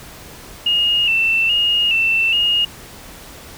sine tone with vibrato, 2764 Hz, F7, 19 cents flat, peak -13 dBFS, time 0.66-2.65 s, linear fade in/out 5 ms, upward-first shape square, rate 1.2 Hz, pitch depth 56 cents each way, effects pink hiss -38 dBFS RMS until 3.57 s

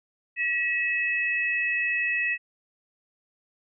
sine tone pair together, 1924 / 2587 Hz, B6 / E7, -46 / -33 cents, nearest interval perfect fourth, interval 513 cents, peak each -26 dBFS, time 0.36-2.38 s, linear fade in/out 50 ms, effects none

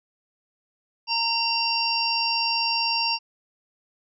harmonic tone with a mistuned harmonic, 920 Hz, A#5, 23 cents flat, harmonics 1 / 3 / 5 / 6, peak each -27 / -27 / -27 / -27 dBFS, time 1.07-3.19 s, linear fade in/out 50 ms, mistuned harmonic 5, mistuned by +43 cents, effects none

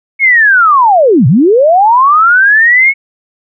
sine linear two-way sweep, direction down then up, 2217 to 111.9 to 2217 Hz, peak -3 dBFS, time 0.19-2.94 s, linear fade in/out 50 ms, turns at 1.27 s, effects none

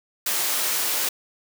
white high-pass noise, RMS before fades -24 dBFS, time 0.26-1.09 s, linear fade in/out 5 ms, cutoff 340 Hz, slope 12 dB/octave, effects none

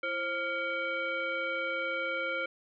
sine tone with frequency modulation, 1396.9 Hz, F6, in tune, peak -30 dBFS, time 0.03-2.46 s, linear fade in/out 5 ms, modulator 866 Hz, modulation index 1.3, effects none

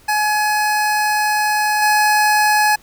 25% pulse tone with level steps, 845 Hz, G#5, 30 cents sharp, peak -11 / -8 dBFS, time 0.08-2.76 s, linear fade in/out 10 ms, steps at 1.82 s, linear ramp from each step 5 ms, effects pink hiss -49 dBFS RMS until 2.82 s

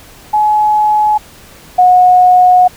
sine tone pair in turn, 848 / 727.7 Hz, G#5 / F#5, +36 / -29 cents, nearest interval minor third, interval 265 cents, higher first, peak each -7 / -3 dBFS, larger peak second, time 0.33-1.18 / 1.78-2.68 s, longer second, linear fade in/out 10 ms, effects pink hiss -38 dBFS RMS until 2.76 s

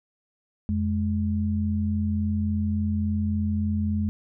sine tone pair together, 87.08 / 210.6 Hz, F2 / G#3, -5 / +24 cents, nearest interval octave + minor third, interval 1529 cents, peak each -25 dBFS, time 0.69-4.09 s, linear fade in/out 0 ms, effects none

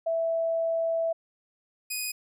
sine / 10% pulse tone pair in turn, 659.3 / 2489 Hz, E5 / D#7, 0 / 0 cents, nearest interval octave + major seventh, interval 2300 cents, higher second, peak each -24 / -21 dBFS, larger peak second, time 0.06-1.13 / 1.9-2.12 s, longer first, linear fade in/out 10 ms, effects none

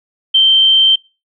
sine tone, 3126 Hz, G7, 6 cents flat, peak -6 dBFS, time 0.34-0.96 s, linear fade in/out 10 ms, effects noise-tail reverb RT60 0.3 s tail -26 dB re dry

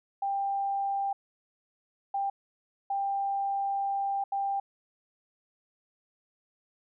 sine tone bursts at uneven times, 792 Hz, G5, 18 cents sharp, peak -27 dBFS, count 4, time 0.22-1.13 / 2.14-2.3 / 2.9-4.24 / 4.32-4.6 s, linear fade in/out 5 ms, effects none

